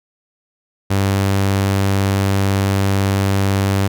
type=tone; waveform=sawtooth; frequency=98 Hz; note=G2; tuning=in tune; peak=-10 dBFS; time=0.9-3.88 s; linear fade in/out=10 ms; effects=none